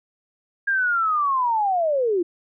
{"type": "linear sweep", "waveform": "sine", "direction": "down", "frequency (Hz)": [1626, 330], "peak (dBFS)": -18, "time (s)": [0.67, 2.23], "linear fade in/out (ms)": 10, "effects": []}